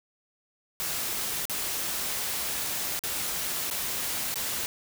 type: noise with dropouts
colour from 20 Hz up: white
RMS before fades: -31 dBFS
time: 0.8-4.66 s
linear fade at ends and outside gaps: 0 ms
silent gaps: 1.454-1.497 / 2.992-3.037 / 3.701-3.711 / 4.342-4.357 s
effects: none